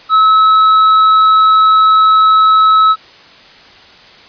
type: tone with tanh clipping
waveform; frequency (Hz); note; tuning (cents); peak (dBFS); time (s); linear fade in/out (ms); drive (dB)
sine; 1294; E6; -32; -6; 0.09-2.96; 50; 6
effects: white hiss -39 dBFS RMS until 4.28 s + resampled to 11025 Hz

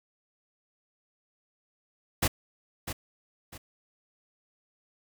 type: noise with echo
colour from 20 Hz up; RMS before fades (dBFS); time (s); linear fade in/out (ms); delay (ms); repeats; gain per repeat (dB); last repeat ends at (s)
pink; -25; 2.22-2.28; 10; 650; 2; -10; 3.58
effects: none

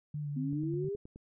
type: tone with vibrato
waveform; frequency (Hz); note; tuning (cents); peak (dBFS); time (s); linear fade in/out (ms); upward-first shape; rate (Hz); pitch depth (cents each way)
sine; 146.83; D3; 0; -34; 0.14-0.89; 5; sine; 4.5; 30
type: exponential sweep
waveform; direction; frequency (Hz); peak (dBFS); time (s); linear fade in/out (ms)
sine; up; 250 to 415.3; -33; 0.36-0.96; 10
type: click train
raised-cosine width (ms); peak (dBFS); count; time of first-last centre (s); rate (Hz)
3; -36; 7; 0.53-1.16; 9.53
effects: none

